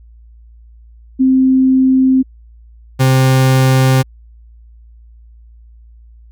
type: tone pair in turn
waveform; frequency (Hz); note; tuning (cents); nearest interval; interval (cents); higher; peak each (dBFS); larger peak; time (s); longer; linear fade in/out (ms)
sine / 40% pulse; 261.6 / 131.29; C4 / C3; 0 / +6; octave; 1194; first; -7; neither; 1.19-2.23 / 2.99-4.03; neither; 20
effects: added 57 Hz sine -38 dBFS peak until 6.31 s